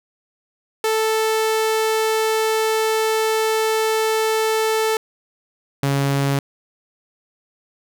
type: tone pair in turn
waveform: sawtooth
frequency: 440 / 139.15 Hz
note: A4 / C#3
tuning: 0 / +7 cents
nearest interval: octave + minor sixth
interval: 1993 cents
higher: first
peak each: -13 dBFS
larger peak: neither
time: 0.84-4.97 / 5.83-6.39 s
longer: first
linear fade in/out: 2 ms
effects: none